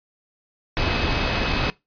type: tone in noise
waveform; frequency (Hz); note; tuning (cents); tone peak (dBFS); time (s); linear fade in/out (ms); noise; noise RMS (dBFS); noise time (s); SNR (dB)
sine; 2564; E7; -49; -32; 0.77-1.7; 0; pink; -22; 0.77-1.7; -13
effects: noise-tail reverb RT60 0.2 s tail -22 dB re dry + resampled to 11025 Hz